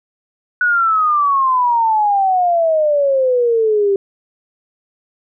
sine exponential sweep, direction down, 1480 to 389.7 Hz, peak -11 dBFS, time 0.61-3.96 s, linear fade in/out 2 ms, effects none

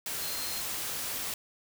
sine tone in noise, 4186 Hz, C8, in tune, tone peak -40 dBFS, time 0.22-0.61 s, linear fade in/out 2 ms, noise white, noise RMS -35 dBFS, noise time 0.06-1.34 s, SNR -8 dB, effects none

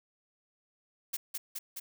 blue noise with echo, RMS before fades -34 dBFS, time 1.13-1.17 s, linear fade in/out 10 ms, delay 210 ms, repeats 3, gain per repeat -2 dB, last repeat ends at 1.8 s, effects none

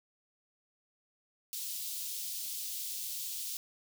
white high-pass noise, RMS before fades -39 dBFS, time 1.53-3.57 s, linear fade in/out 0 ms, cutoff 3300 Hz, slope 24 dB/octave, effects none

